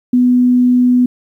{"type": "tone", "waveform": "sine", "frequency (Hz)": 248.1, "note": "B3", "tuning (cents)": 8, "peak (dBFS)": -7, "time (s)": [0.13, 1.06], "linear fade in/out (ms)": 5, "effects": ["8-bit"]}